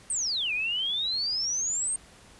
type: exponential two-way sweep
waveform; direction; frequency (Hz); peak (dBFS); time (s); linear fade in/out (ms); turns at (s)
sine; down then up; 8870 to 2397 to 8730; -26; 0.1-1.96; 2; 0.53
effects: pink hiss -53 dBFS RMS until 2.39 s + resampled to 24000 Hz